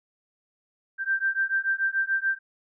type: beating tone pair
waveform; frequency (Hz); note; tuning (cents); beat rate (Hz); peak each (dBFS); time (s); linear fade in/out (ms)
sine; 1568 / 1574.9; G6 / G6; 0 / +8; 6.9; -26; 0.98-2.39; 50
effects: none